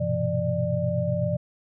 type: tone cluster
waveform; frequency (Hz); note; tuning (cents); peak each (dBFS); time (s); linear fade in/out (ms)
sine; 99 / 119.3 / 127.4 / 170.1 / 594; G2 / A#2 / C3 / F3 / D5; +18 / +41 / -46 / -45 / +20; -31 / -31 / -29 / -28 / -27; 0-1.37; 10
effects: none